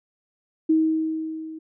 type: tone with level ramp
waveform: sine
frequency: 317.6 Hz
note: D#4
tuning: 36 cents sharp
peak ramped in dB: -14 to -34 dBFS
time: 0.69-1.59 s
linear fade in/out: 10 ms
effects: none